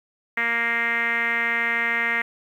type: tone with low-pass filter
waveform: 5% pulse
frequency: 233.1 Hz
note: A#3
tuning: in tune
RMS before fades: -23 dBFS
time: 0.37-2.22 s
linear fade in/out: 5 ms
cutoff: 2000 Hz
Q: 9
effects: 9-bit